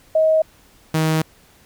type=tone pair in turn; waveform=sine / sawtooth; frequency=633 / 158.25 Hz; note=D#5 / D#3; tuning=+30 / +30 cents; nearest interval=2 octaves; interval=2400 cents; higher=first; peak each=-12 dBFS; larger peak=neither; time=0.15-0.42 / 0.94-1.22 s; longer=second; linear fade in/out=5 ms; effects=pink hiss -52 dBFS RMS until 1.65 s